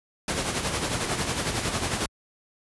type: noise with tremolo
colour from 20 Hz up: pink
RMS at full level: -25 dBFS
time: 0.28-2.06 s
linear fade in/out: 2 ms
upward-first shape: sine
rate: 11 Hz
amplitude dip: 50%
effects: high-pass 60 Hz 12 dB/octave + resampled to 24000 Hz